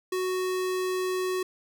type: tone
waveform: square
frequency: 370 Hz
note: F#4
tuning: in tune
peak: -27 dBFS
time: 0.12-1.43 s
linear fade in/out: 5 ms
effects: none